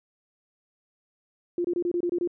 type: tone bursts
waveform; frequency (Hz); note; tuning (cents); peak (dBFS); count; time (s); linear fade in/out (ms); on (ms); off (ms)
sine; 349.2; F4; 0; -23; 8; 1.58-2.275; 2; 65; 25
effects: none